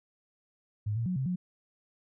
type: tone with pitch steps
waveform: sine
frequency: 105 / 115.6 / 182.3 / 132.2 / 180.3 Hz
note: G#2 / A#2 / F#3 / C3 / F#3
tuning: +19 / -14 / -25 / +18 / -45 cents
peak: -28 dBFS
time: 0.86-1.36 s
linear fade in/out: 10 ms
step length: 100 ms
effects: none